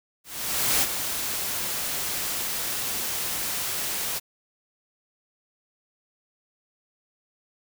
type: noise with ADSR envelope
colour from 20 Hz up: white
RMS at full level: -21 dBFS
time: 0.24-4.2 s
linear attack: 580 ms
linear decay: 37 ms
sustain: -8 dB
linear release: 27 ms
effects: none